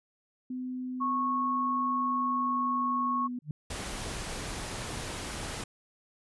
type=tone with pitch glide; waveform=sine; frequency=253.8 to 246.6 Hz; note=B3 to B3; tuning=+47 to -2 cents; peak=-33 dBFS; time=0.5-3.39 s; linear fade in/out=5 ms; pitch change=-49 cents; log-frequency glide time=0.94-3.2 s
type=tone; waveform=sine; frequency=1100 Hz; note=C#6; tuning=14 cents flat; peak=-27 dBFS; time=1-3.28 s; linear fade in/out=20 ms
type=tone with exponential growth; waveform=sine; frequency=150 Hz; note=D3; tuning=37 cents sharp; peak=-28 dBFS; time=3.42-3.51 s; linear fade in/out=2 ms; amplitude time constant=19 ms
type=noise; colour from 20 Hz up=pink; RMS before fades=-37 dBFS; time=3.7-5.64 s; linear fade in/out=5 ms
effects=resampled to 24000 Hz